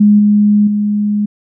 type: tone with level steps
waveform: sine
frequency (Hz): 207.7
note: G#3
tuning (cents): 0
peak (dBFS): -4 / -6 / -11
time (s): 0-1.26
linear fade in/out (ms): 10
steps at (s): 0.19 / 0.67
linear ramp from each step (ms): 5
effects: none